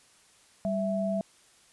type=tone pair together; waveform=sine; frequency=196.01 / 659.3 Hz; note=G3 / E5; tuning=0 / 0 cents; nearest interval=octave + major sixth; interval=2100 cents; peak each=-29 / -29 dBFS; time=0.65-1.21 s; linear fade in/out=0 ms; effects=white hiss -60 dBFS RMS until 1.72 s + resampled to 24000 Hz